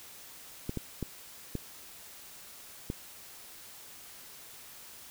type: clicks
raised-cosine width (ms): 3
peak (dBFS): -20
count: 5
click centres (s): 0.694 / 0.773 / 1.027 / 1.553 / 2.901
effects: white hiss -50 dBFS RMS until 5.1 s